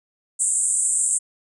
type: band-pass noise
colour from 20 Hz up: white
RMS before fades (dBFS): -21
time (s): 0.39-1.19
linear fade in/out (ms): 20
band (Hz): 7400 to 9200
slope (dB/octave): 96
effects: none